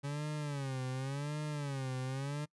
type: tone with vibrato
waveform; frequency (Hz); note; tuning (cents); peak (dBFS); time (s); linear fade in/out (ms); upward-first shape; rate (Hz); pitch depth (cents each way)
40% pulse; 139.6; C#3; +13; -35; 0.03-2.46; 20; sine; 0.9; 140
effects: noise-tail reverb RT60 0.1 s tail -24 dB re dry + resampled to 24000 Hz